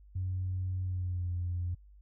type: tone with pitch glide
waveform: sine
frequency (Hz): 92.5 to 88.32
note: F#2 to F2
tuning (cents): 0 to +20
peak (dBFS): -30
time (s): 0.15-1.75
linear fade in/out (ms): 10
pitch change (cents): -80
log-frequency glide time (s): 0.83-1.32
effects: tanh soft clip ceiling -26 dBFS + added 50 Hz sine -53 dBFS peak until 2.01 s